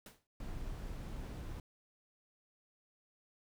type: noise with exponential decay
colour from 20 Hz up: pink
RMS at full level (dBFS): -50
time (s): 0.06-0.27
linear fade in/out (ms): 2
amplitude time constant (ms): 44
type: noise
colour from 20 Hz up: brown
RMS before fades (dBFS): -43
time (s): 0.4-1.6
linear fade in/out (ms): 2
effects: none